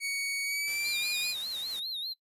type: tone with pitch glide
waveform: sawtooth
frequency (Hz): 2236 to 2453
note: C#7 to D#7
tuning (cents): +14 to -25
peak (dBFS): -27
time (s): 0-1.35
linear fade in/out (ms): 50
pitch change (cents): +161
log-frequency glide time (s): 0.43-1.18
type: noise with tremolo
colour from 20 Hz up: white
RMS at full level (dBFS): -45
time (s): 0.67-1.8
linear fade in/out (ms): 10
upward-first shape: sine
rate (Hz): 5.8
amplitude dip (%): 25
type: tone with vibrato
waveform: triangle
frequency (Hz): 3944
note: B7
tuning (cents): -3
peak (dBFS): -32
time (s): 0.84-2.14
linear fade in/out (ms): 20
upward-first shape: sine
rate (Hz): 5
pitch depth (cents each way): 130
effects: noise-tail reverb RT60 0.1 s tail -21 dB re dry + resampled to 32000 Hz